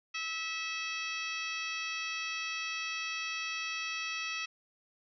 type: harmonic tone with a mistuned harmonic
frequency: 650 Hz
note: E5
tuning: 24 cents flat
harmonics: 2 / 3 / 4 / 5 / 6 / 7 / 8 / 9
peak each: -43 / -43 / -37 / -44 / -48 / -48 / -48 / -49 dBFS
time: 0.14-4.46 s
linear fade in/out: 10 ms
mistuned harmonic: 8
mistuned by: +60 cents
effects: none